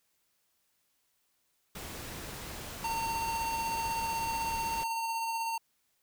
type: noise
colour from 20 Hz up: pink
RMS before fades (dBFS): -42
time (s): 1.75-4.84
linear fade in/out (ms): 5
type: tone with tremolo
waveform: square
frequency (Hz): 911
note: A#5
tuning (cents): -40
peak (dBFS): -31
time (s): 2.84-5.58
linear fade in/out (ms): 5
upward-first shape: sine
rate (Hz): 16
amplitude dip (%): 25
effects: white hiss -75 dBFS RMS until 6.02 s